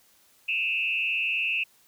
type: tone with frequency modulation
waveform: sine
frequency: 2637 Hz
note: E7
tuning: in tune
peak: -24 dBFS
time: 0.48-1.64 s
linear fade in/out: 10 ms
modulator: 150 Hz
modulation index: 1
effects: white hiss -61 dBFS RMS until 1.87 s